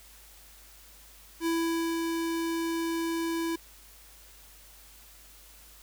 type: tone with ADSR envelope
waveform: square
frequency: 331.4 Hz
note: E4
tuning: 9 cents sharp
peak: -26 dBFS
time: 1.4-3.56 s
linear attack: 64 ms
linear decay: 500 ms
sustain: -3 dB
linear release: 7 ms
effects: added 50 Hz sine -56 dBFS peak until 5.82 s + white hiss -54 dBFS RMS until 5.82 s